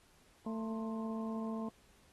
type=harmonic tone with a mistuned harmonic; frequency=222.9 Hz; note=A3; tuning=23 cents sharp; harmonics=1 / 2 / 3 / 4 / 5; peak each=-37 / -46 / -48 / -52 / -49 dBFS; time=0.46-1.69 s; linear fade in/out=5 ms; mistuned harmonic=5; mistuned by=-93 cents; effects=pink hiss -67 dBFS RMS until 2.12 s + AAC 32 kbps